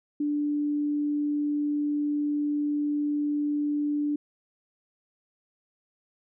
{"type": "tone", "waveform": "sine", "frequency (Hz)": 293.7, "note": "D4", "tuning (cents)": 0, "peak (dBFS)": -24, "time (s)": [0.2, 4.16], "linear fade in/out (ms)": 5, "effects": []}